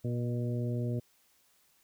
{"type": "harmonic tone with a mistuned harmonic", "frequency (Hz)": 120.3, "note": "B2", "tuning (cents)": -45, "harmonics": [1, 2, 3, 4, 5], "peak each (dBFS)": [-31, -37, -41, -43, -45], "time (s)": [0.04, 1], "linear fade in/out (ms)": 10, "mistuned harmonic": 5, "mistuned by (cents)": 16, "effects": ["white hiss -68 dBFS RMS until 1.83 s"]}